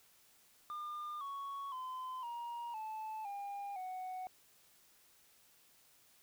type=tone with pitch steps; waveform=sine; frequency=1205 / 1111.4 / 1025.1 / 945.4 / 872 / 804.2 / 741.8 Hz; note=D6 / C#6 / C6 / A#5 / A5 / G5 / F#5; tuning=+44 / +4 / -36 / +24 / -16 / +44 / +4 cents; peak=-38 dBFS; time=0.7-4.27 s; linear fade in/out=0 ms; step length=510 ms; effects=tanh soft clip ceiling -40 dBFS + white hiss -67 dBFS RMS until 6.22 s